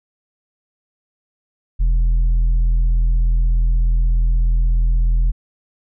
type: tone with tanh clipping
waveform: sine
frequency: 41.66 Hz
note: E1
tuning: 19 cents sharp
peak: -13 dBFS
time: 1.79-5.32 s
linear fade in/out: 20 ms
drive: 4 dB
effects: none